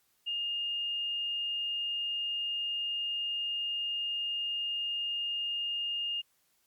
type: tone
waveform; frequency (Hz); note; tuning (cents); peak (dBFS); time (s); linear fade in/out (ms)
sine; 2830; F7; +22; -31; 0.26-6.22; 20
effects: white hiss -72 dBFS RMS until 6.66 s + Opus 48 kbps